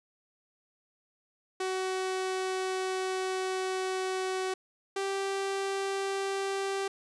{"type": "tone pair in turn", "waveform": "sawtooth", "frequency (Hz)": [375.4, 391], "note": ["F#4", "G4"], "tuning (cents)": [25, -4], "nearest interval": "minor second", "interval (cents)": 71, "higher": "second", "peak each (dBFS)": -26, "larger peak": "neither", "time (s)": [[1.6, 4.54], [4.96, 6.88]], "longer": "first", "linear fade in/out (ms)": 5, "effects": ["resampled to 22050 Hz"]}